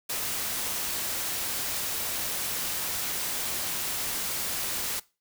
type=noise; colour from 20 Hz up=white; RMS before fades=-31 dBFS; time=0.09-5 s; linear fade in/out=10 ms; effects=noise-tail reverb RT60 0.3 s tail -21 dB re dry